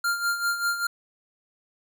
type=tone with tremolo; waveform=square; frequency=1396.9 Hz; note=F6; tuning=in tune; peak=-22 dBFS; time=0.04-0.87 s; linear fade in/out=5 ms; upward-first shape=sine; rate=5.1 Hz; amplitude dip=65%; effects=none